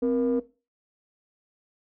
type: ring-modulated tone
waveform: triangle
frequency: 106.6 Hz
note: G#2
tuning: 46 cents sharp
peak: -15 dBFS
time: 0.02-0.4 s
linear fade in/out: 10 ms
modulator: 366 Hz
effects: noise-tail reverb RT60 0.3 s tail -18 dB re dry + tanh soft clip ceiling -16 dBFS